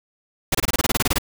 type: noise bursts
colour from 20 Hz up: pink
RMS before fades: -19 dBFS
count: 13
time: 0.52-1.184 s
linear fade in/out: 5 ms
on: 28 ms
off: 25 ms
effects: none